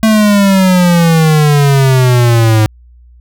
square exponential sweep, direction down, 222.3 to 107 Hz, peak -6 dBFS, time 0.03-2.66 s, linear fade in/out 0 ms, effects added 60 Hz sine -37 dBFS peak until 3.2 s

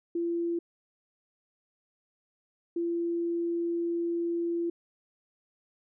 sine tone pair in turn, 340.4 / 340.4 Hz, F4 / F4, -44 / -44 cents, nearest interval unison, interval 0 cents, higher neither, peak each -27 dBFS, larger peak neither, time 0.15-0.59 / 2.76-4.7 s, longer second, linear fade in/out 5 ms, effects none

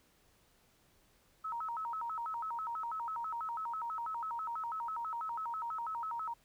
sine tone with vibrato, 1100 Hz, C#6, 14 cents flat, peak -36 dBFS, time 1.44-6.34 s, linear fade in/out 10 ms, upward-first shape square, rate 6.1 Hz, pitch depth 280 cents each way, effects pink hiss -69 dBFS RMS until 6.44 s

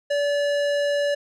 sine tone with tanh clipping, 576 Hz, D5, 34 cents flat, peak -22 dBFS, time 0.1-1.15 s, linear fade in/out 10 ms, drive 18 dB, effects none

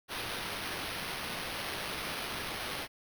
violet noise with sample-and-hold, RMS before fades -38 dBFS, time 0.08-2.88 s, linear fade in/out 50 ms, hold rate 7350 Hz, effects none

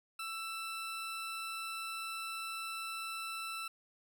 20% pulse tone, 1329 Hz, E6, 14 cents sharp, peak -34 dBFS, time 0.19-3.68 s, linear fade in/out 5 ms, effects none

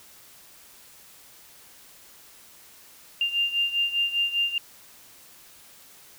sine beating tone pair, 2794 / 2799 Hz, F7 / F7, 0 / +3 cents, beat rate 5 Hz, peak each -24 / -28 dBFS, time 3.21-4.58 s, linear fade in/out 2 ms, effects white hiss -51 dBFS RMS until 6.18 s

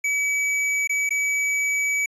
square tone with dropouts, 2284 Hz, D7, 49 cents flat, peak -21 dBFS, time 0.04-2.06 s, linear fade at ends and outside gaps 5 ms, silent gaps 0.874-0.894 / 1.092-1.106 s, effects resampled to 24000 Hz

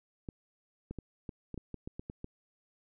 clicks, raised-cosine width 3 ms, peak -27 dBFS, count 11, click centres 0.288 / 0.91 / 0.987 / 1.292 / 1.543 / 1.577 / 1.743 / 1.875 / 1.995 / 2.099 / 2.244 s, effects none

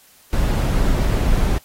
brown noise, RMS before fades -17 dBFS, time 0.33-1.58 s, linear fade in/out 0 ms, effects white hiss -51 dBFS RMS until 1.64 s + AAC 48 kbps

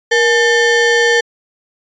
square ring-modulated tone, 659.3 Hz, E5, in tune, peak -7 dBFS, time 0.11-1.21 s, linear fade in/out 10 ms, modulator 1130 Hz, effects resampled to 16000 Hz

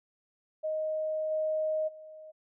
sine tone with level steps, 624 Hz, D#5, 5 cents sharp, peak -29 / -27 / -45 dBFS, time 0.63-2.32 s, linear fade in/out 20 ms, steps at 1.3 / 1.87 s, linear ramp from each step 20 ms, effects none

